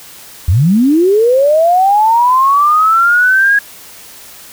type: linear sweep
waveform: sine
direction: up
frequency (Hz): 73.42 to 1661.2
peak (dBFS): -6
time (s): 0.48-3.59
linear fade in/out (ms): 5
effects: white hiss -35 dBFS RMS until 4.52 s